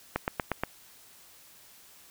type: click train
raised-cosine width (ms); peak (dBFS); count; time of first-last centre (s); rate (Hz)
0.5; -12; 5; 0.16-0.636; 8.41
effects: white hiss -55 dBFS RMS until 2.1 s